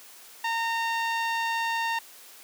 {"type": "tone with low-pass filter", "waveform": "5% pulse", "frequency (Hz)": 917, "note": "A#5", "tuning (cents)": -29, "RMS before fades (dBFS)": -28, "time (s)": [0.44, 1.99], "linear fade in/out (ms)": 5, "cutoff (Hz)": 2000, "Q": 0.61, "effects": ["white hiss -49 dBFS RMS until 2.43 s", "high-pass 300 Hz 12 dB/octave"]}